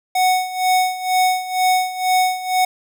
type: tone with tremolo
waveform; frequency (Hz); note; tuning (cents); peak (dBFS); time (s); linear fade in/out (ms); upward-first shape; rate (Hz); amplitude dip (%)
square; 740; F#5; 0; -13; 0.15-2.65; 5; sine; 2.1; 80
effects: none